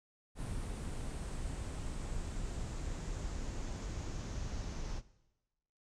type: noise with low-pass filter sweep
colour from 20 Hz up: brown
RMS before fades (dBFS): -40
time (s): 0.35-5.02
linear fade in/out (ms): 50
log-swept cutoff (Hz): 9300 to 6100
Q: 3.5
effects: noise-tail reverb RT60 1.0 s tail -18 dB re dry